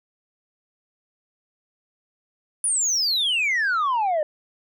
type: exponential sweep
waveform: sine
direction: down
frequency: 9956 to 587.3 Hz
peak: -17 dBFS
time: 2.64-4.23 s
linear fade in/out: 2 ms
effects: tanh soft clip ceiling -18 dBFS